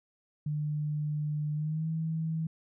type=tone with pitch glide; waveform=sine; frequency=150 to 160.77 Hz; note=D3 to E3; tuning=+37 to -43 cents; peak=-29 dBFS; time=0.46-2.47 s; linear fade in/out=5 ms; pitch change=+120 cents; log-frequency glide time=1.54-1.88 s; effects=none